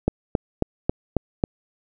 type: click train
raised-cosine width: 2 ms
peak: -5 dBFS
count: 6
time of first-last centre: 0.08-1.439 s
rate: 3.68 Hz
effects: none